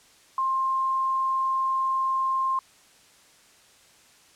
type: tone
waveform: sine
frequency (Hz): 1058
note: C6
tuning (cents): +19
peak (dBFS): -22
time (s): 0.38-2.59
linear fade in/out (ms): 2
effects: white hiss -56 dBFS RMS until 4.35 s + low-pass 9000 Hz 12 dB/octave